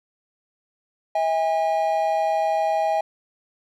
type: tone pair together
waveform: triangle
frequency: 645 / 812.6 Hz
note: E5 / G#5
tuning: -38 / -38 cents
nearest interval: major third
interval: 400 cents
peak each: -20 dBFS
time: 1.15-3.01 s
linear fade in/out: 5 ms
effects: none